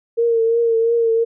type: tone with vibrato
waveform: sine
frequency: 460 Hz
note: A#4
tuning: 23 cents flat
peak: -13 dBFS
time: 0.17-1.25 s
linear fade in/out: 20 ms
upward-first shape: triangle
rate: 2.9 Hz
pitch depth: 40 cents each way
effects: none